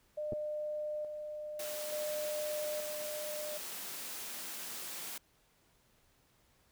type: tone with tremolo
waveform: sine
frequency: 603 Hz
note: D5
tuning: 46 cents sharp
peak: -35 dBFS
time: 0.17-3.58 s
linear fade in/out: 10 ms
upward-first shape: square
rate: 0.57 Hz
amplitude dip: 40%
type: clicks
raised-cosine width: 2 ms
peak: -28 dBFS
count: 2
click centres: 0.323 / 0.332 s
type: high-pass noise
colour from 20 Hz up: white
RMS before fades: -43 dBFS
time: 1.59-5.18 s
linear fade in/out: 5 ms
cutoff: 170 Hz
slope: 24 dB/octave
effects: pink hiss -70 dBFS RMS until 6.71 s